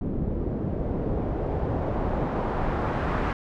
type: noise with low-pass filter sweep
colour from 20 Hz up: pink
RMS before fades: -27 dBFS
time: 0.01-3.33 s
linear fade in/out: 2 ms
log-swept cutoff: 320 to 1400 Hz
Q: 1.1
effects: none